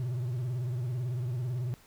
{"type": "tone with vibrato", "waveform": "triangle", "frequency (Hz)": 123.47, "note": "B2", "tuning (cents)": 0, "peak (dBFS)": -28, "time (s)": [0, 1.74], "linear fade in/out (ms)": 0, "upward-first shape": "sine", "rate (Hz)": 18, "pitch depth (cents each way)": 120, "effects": ["pink hiss -59 dBFS RMS until 1.86 s"]}